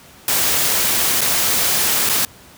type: noise with dropouts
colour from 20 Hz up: white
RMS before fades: -17 dBFS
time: 0.28-2.25 s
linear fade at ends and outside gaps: 2 ms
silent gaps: 1.209-1.214 / 2.091-2.095 s
effects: pink hiss -44 dBFS RMS until 2.57 s + high-pass 60 Hz 12 dB/octave